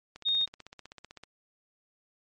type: click train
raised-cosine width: 0.2 ms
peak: -28 dBFS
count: 18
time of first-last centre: 0.16-1.236 s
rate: 15.8 Hz
type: tone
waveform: sine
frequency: 3700 Hz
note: A#7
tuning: 14 cents flat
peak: -24 dBFS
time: 0.25-0.46 s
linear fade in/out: 20 ms
effects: MP3 48 kbps